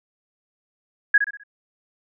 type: tone with echo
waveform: sine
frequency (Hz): 1661.2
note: G#6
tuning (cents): 0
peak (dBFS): -10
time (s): 1.14-1.18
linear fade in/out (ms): 5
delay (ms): 64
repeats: 4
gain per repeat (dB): -8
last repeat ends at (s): 1.436
effects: none